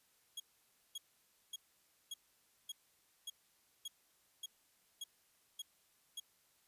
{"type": "tone bursts", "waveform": "sawtooth", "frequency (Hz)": 3303, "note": "G#7", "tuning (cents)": -10, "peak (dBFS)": -39, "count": 11, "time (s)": [0.37, 6.2], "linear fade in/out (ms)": 5, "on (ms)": 30, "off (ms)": 550, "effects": ["white hiss -73 dBFS RMS until 6.67 s", "resampled to 32000 Hz"]}